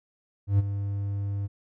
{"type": "tone with ADSR envelope", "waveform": "triangle", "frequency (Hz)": 100, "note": "G2", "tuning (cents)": 35, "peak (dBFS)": -14, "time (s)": [0.47, 1.48], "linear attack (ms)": 120, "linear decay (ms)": 24, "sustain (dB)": -11, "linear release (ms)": 26, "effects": []}